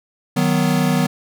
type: chord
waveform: square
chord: B major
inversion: first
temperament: equal with one note detuned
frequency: 155.56 / 186.61 / 246.9 Hz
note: D#3 / F#3 / B3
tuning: 0 / +15 / 0 cents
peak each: -20 dBFS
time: 0.36-1.07 s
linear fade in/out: 10 ms
effects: none